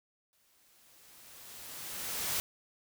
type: noise with exponential growth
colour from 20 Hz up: white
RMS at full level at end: -32 dBFS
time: 0.33-2.4 s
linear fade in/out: 0 ms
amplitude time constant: 450 ms
effects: none